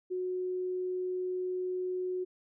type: tone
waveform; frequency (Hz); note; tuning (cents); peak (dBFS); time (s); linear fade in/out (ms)
sine; 366.4; F#4; -17; -31; 0.1-2.25; 20
effects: none